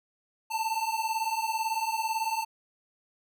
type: beating tone pair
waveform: square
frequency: 880 / 898 Hz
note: A5 / A5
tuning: 0 / +35 cents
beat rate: 18 Hz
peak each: -32 / -31 dBFS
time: 0.5-2.45 s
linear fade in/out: 20 ms
effects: none